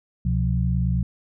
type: tone cluster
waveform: sine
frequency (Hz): 68.6 / 126.6 / 176.7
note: C#2 / B2 / F3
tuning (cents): -17 / +43 / +21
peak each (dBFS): -23 / -23 / -25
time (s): 0.25-1.03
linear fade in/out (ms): 5
effects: none